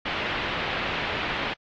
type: low-pass noise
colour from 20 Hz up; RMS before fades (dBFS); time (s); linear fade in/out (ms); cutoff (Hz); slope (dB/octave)
white; -29; 0.05-1.54; 10; 3100; 24
effects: low-pass 5000 Hz 12 dB/octave + AAC 48 kbps